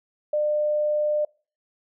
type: tone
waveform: sine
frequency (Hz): 600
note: D5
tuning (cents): +37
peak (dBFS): -20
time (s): 0.33-1.25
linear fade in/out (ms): 5
effects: noise-tail reverb RT60 0.4 s tail -26 dB re dry